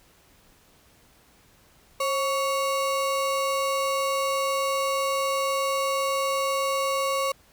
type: ring-modulated tone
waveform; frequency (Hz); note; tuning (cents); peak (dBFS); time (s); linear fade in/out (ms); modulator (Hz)
square; 831; G#5; +1; -21; 2-7.32; 5; 292
effects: pink hiss -58 dBFS RMS until 7.52 s